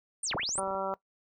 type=linear two-way sweep; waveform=sine; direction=down then up; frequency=9500 to 54.6 to 9500 Hz; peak=-30 dBFS; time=0.23-0.6 s; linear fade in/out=5 ms; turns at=0.35 s
type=clicks; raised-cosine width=1 ms; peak=-32 dBFS; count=11; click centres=0.313 / 0.343 / 0.396 / 0.433 / 0.491 / 0.556 / 0.588 / 0.632 / 0.677 / 0.709 / 0.75 s
type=harmonic tone; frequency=193 Hz; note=G3; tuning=27 cents flat; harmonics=1 / 2 / 3 / 4 / 5 / 6 / 7; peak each=-44 / -40 / -34 / -37 / -37 / -41 / -38 dBFS; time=0.58-0.94 s; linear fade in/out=0 ms
effects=noise-tail reverb RT60 0.1 s tail -19 dB re dry